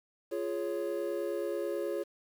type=chord; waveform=triangle; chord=Db major; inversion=first; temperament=just; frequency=346.5 / 415.8 / 554.4 Hz; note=F4 / Ab4 / Db5; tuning=-14 / +2 / 0 cents; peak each=-34 / -34 / -34 dBFS; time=0.31-2.04 s; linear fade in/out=20 ms; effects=9-bit